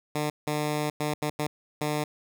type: tone bursts at uneven times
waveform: 10% pulse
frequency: 150 Hz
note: D3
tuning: 37 cents sharp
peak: -18 dBFS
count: 6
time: 0.15-0.3 / 0.47-0.9 / 1-1.14 / 1.22-1.3 / 1.39-1.47 / 1.81-2.04 s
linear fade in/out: 5 ms
effects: none